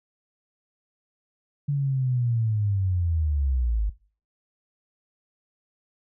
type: linear sweep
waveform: sine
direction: down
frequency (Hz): 144.9 to 49.33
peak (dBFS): -21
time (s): 1.68-3.9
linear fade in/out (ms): 10
effects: noise-tail reverb RT60 0.4 s tail -20 dB re dry